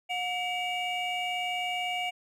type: tone cluster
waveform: triangle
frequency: 723 / 2285 / 2839 Hz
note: F#5 / D7 / F7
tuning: -40 / -48 / +28 cents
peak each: -30 / -32 / -33 dBFS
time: 0.09-2.11 s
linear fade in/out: 20 ms
effects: tanh soft clip ceiling -19 dBFS